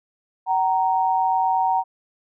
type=tone pair together; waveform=sine; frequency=759 / 930.9 Hz; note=F#5 / A#5; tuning=+44 / -3 cents; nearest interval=major third; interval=353 cents; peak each=-20 dBFS; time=0.46-1.84 s; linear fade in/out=50 ms; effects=none